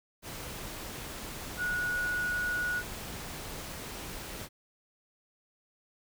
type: tone in noise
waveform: sine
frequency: 1459 Hz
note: F#6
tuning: 25 cents flat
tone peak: -29 dBFS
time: 1.57-2.83 s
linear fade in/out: 50 ms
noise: pink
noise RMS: -41 dBFS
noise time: 0.22-4.49 s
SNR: +9 dB
effects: none